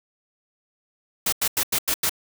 white noise bursts, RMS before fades -22 dBFS, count 6, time 1.26-2.095 s, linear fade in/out 5 ms, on 65 ms, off 89 ms, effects none

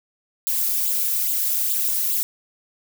violet noise with flanger, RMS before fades -22 dBFS, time 0.47-2.23 s, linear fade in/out 0 ms, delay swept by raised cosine 0.25 to 2.35 ms, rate 2.4 Hz, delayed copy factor +0.8, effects none

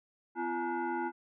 sine tone with frequency modulation, 253.2 Hz, B3, 43 cents sharp, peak -31 dBFS, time 0.35-1.12 s, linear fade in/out 50 ms, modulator 595 Hz, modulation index 1.8, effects none

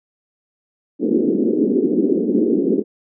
white band-pass noise, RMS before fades -17 dBFS, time 0.99-2.84 s, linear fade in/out 50 ms, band 210 to 410 Hz, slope 48 dB/octave, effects none

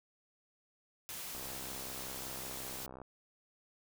white noise, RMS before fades -44 dBFS, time 1.09-2.86 s, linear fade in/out 0 ms
click train, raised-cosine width 1 ms, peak -34 dBFS, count 110, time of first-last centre 1.35-3.017 s, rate 65.4 Hz
effects none

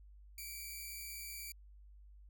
5% pulse tone pair together, 2277 / 2353 Hz, C#7 / D7, +46 / +3 cents, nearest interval minor second, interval 57 cents, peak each -39 / -37 dBFS, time 0.38-1.52 s, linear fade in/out 2 ms, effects added 50 Hz sine -55 dBFS peak until 2.29 s

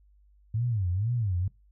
sine tone with vibrato, 103.8 Hz, G#2, in tune, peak -25 dBFS, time 0.54-1.48 s, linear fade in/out 5 ms, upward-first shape sine, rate 2.1 Hz, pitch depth 290 cents each way, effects noise-tail reverb RT60 0.2 s tail -19 dB re dry + added 50 Hz sine -57 dBFS peak until 1.71 s

